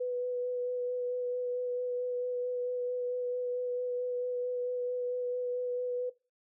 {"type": "tone with vibrato", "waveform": "sine", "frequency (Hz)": 494.8, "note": "B4", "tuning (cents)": 3, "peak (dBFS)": -30, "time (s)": [0, 6.1], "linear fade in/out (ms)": 10, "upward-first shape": "sine", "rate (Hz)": 4.5, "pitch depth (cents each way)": 12, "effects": ["noise-tail reverb RT60 0.3 s tail -20 dB re dry"]}